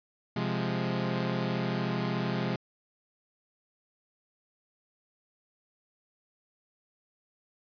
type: chord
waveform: sawtooth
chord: F minor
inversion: second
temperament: equal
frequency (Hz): 130.81 / 174.61 / 207.7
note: C3 / F3 / Ab3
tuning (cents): 0 / 0 / 0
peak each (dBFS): -29 / -29 / -29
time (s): 0.36-2.56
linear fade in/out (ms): 5
effects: resampled to 11025 Hz